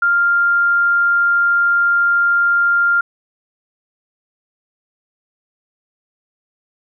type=tone; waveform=sine; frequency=1396.9 Hz; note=F6; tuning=in tune; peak=-11 dBFS; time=0.02-3.01 s; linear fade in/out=5 ms; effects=none